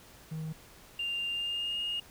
triangle tone, 158.2 Hz, D#3, 29 cents sharp, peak -32 dBFS, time 0.31-0.53 s, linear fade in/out 10 ms
sine tone with pitch glide, 2794 to 2848 Hz, F7 to F7, 0 to +33 cents, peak -30 dBFS, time 0.99-2 s, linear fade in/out 5 ms, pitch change +33 cents, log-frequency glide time 1.31-1.8 s
effects tanh soft clip ceiling -27 dBFS + pink hiss -55 dBFS RMS until 2.1 s

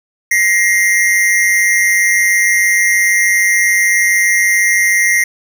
square tone pair together, 1899.7 / 2093 Hz, A#6 / C7, +32 / 0 cents, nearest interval major second, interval 168 cents, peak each -13 dBFS, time 0.31-5.24 s, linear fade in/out 5 ms, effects none

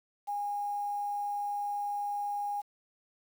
sine tone with quantisation, 818 Hz, G#5, 26 cents flat, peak -31 dBFS, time 0.27-2.62 s, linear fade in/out 20 ms, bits 9, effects none

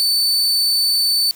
40% pulse tone, 4518 Hz, C#8, 32 cents sharp, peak -13 dBFS, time 0-1.31 s, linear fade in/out 0 ms, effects white hiss -44 dBFS RMS until 1.35 s

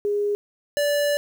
sine / square tone pair in turn, 411 / 581.2 Hz, G#4 / D5, -18 / -18 cents, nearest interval tritone, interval 600 cents, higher second, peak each -20 dBFS, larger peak neither, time 0.05-0.35 / 0.77-1.17 s, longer second, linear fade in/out 0 ms, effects 9-bit

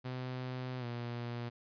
sawtooth tone with pitch glide, 127.5 to 119.65 Hz, C3 to A#2, -44 to +46 cents, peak -34 dBFS, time 0.04-1.5 s, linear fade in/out 20 ms, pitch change -110 cents, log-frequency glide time 0.79-0.85 s, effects resampled to 11025 Hz

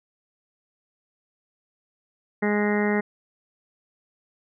harmonic tone, 207.7 Hz, G#3, in tune, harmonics 1 / 2 / 3 / 4 / 5 / 6 / 7 / 8 / 9 / 10, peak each -23 / -25 / -33 / -32 / -39 / -40 / -36 / -40 / -30 / -35 dBFS, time 2.42-3.01 s, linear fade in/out 10 ms, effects none

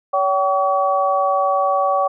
sine tone cluster, 566 / 766 / 1135 Hz, C#5 / G5 / C#6, +36 / -40 / +41 cents, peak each -19 dBFS, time 0.13-2.08 s, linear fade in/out 10 ms, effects none

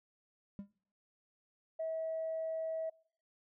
triangle tone with exponential decay, 200 Hz, G3, 35 cents sharp, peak -35 dBFS, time 0.59-0.71 s, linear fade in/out 0 ms, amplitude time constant 25 ms
sine tone, 645 Hz, E5, 38 cents flat, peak -34 dBFS, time 1.79-2.9 s, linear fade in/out 10 ms
effects noise-tail reverb RT60 0.6 s tail -26 dB re dry + tanh soft clip ceiling -30 dBFS

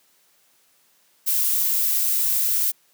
violet noise, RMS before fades -21 dBFS, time 1.26-2.72 s, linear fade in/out 20 ms, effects white hiss -61 dBFS RMS until 2.93 s + high-pass 150 Hz 12 dB/octave

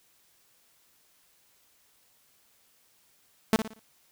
sawtooth tone with echo, 220 Hz, A3, in tune, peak -14 dBFS, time 3.53-3.56 s, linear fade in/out 0 ms, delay 58 ms, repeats 4, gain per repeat -9 dB, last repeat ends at 3.792 s, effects white hiss -65 dBFS RMS until 4.11 s

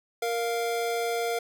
square tone pair together, 466.2 / 698.5 Hz, A#4 / F5, 0 / 0 cents, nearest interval perfect fifth, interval 700 cents, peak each -29 / -31 dBFS, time 0.22-1.39 s, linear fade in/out 5 ms, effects none

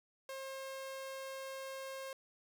sawtooth tone, 535 Hz, C5, 38 cents sharp, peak -39 dBFS, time 0.29-2.13 s, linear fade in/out 2 ms, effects none

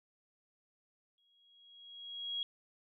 sine tone with exponential growth, 3300 Hz, G#7, 12 cents flat, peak -33 dBFS, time 1.18-2.43 s, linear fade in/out 1 ms, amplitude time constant 270 ms, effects none

